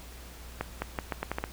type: accelerating click train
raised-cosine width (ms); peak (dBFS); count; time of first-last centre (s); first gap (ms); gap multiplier
0.5; -15; 8; 0.61-1.44; 210; 0.8
effects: added 60 Hz sine -45 dBFS peak until 1.52 s + pink hiss -49 dBFS RMS until 1.52 s